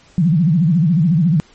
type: tone with vibrato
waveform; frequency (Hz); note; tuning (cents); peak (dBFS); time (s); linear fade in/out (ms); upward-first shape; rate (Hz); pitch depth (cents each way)
sine; 165.9; E3; +11; -10; 0.18-1.4; 0; sine; 14; 210
effects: pink hiss -49 dBFS RMS until 1.54 s + MP3 32 kbps